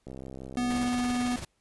click train, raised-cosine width 2 ms, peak -28 dBFS, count 54, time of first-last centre 0.07-0.875 s, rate 65.8 Hz
square tone, 245.9 Hz, B3, 7 cents flat, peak -27 dBFS, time 0.57-1.36 s, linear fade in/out 2 ms
pink noise with tremolo, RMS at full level -37 dBFS, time 0.7-1.45 s, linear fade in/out 5 ms, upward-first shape sine, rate 18 Hz, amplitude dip 60%
effects pink hiss -73 dBFS RMS until 1.6 s + resampled to 24000 Hz

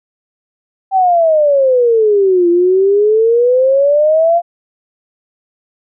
sine exponential two-way sweep, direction down then up, 782 to 341.9 to 698 Hz, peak -7 dBFS, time 0.91-4.42 s, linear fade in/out 50 ms, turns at 2.49 s, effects none

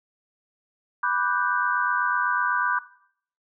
sine chord, G major seventh, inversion first, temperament equal, 987.8 / 1174.7 / 1480 / 1568 Hz, B5 / D6 / F#6 / G6, 0 / 0 / 0 / 0 cents, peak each -27 dBFS, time 1.03-2.79 s, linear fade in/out 5 ms, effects noise-tail reverb RT60 0.6 s tail -17 dB re dry

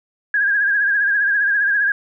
sine tone with vibrato, 1634 Hz, G#6, 29 cents flat, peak -14 dBFS, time 0.34-1.92 s, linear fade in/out 2 ms, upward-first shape sine, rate 15 Hz, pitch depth 61 cents each way, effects none

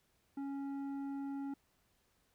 sine tone with tanh clipping, 277.2 Hz, C#4, in tune, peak -40 dBFS, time 0.37-1.54 s, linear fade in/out 5 ms, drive 9 dB, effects pink hiss -75 dBFS RMS until 2.34 s

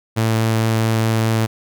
sawtooth tone, 111.9 Hz, A2, 30 cents sharp, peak -11 dBFS, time 0.16-1.47 s, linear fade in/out 20 ms, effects none

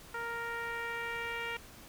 10% pulse tone with low-pass filter sweep, 466.2 Hz, A#4, in tune, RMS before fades -38 dBFS, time 0.14-1.57 s, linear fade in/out 5 ms, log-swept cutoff 1500 to 2600 Hz, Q 1.9, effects pink hiss -53 dBFS RMS until 1.88 s

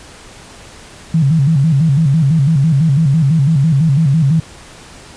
sine tone with vibrato, 149 Hz, D3, 25 cents sharp, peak -8 dBFS, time 1.14-4.4 s, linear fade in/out 5 ms, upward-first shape square, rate 6 Hz, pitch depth 150 cents each way, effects pink hiss -37 dBFS RMS until 5.16 s + resampled to 22050 Hz

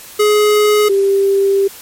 square / sine tone pair in turn, 420 / 393.8 Hz, G#4 / G4, +19 / +8 cents, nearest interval minor second, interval 111 cents, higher first, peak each -9 dBFS, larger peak neither, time 0.19-0.89 / 0.89-1.68 s, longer second, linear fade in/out 10 ms, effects white hiss -35 dBFS RMS until 1.81 s + MP3 64 kbps

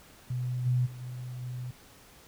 sine tone with level steps, 124.9 Hz, B2, 20 cents sharp, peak -29 / -23 / -40 / -36 / -34 dBFS, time 0.3-1.71 s, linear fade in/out 5 ms, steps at 0.65 / 0.85 / 1 / 1.41 s, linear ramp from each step 20 ms, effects pink hiss -55 dBFS RMS until 2.27 s

